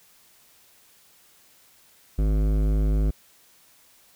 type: tone with hard clipping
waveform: sine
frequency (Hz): 52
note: G#1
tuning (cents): +3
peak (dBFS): -21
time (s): 2.18-3.11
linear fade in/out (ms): 10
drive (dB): 15
effects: white hiss -57 dBFS RMS until 4.15 s